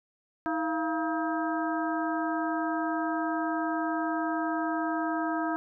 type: harmonic tone with a mistuned harmonic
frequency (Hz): 318.9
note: D#4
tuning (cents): +43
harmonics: 1 / 2 / 3 / 4 / 5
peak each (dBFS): -30 / -33 / -35 / -36 / -37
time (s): 0.46-5.56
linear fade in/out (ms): 0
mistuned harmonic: 2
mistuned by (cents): +130
effects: none